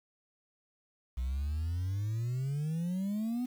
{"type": "exponential sweep", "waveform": "sine", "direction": "up", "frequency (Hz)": [60.6, 253.3], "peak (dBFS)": -28, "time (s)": [1.17, 3.46], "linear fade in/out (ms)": 10, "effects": ["tanh soft clip ceiling -30 dBFS", "9-bit"]}